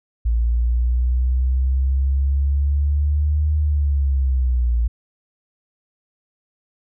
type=linear two-way sweep; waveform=sine; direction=up then down; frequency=56.9 to 76.1 to 56.9 Hz; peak=-15 dBFS; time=0.25-4.88 s; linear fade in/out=10 ms; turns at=3.56 s; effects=none